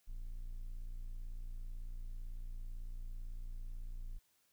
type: tone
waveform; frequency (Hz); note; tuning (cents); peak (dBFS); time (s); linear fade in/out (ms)
triangle; 29; A#0; -8; -39; 0.07-4.19; 20
effects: white hiss -75 dBFS RMS until 4.52 s